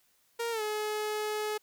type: tone with pitch glide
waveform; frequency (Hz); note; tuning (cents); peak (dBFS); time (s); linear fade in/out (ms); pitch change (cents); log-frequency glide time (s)
sawtooth; 466.2 to 425; A#4 to G#4; 0 to +40; -27; 0.39-1.58; 10; -160; 0.51-0.62
effects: white hiss -69 dBFS RMS until 1.62 s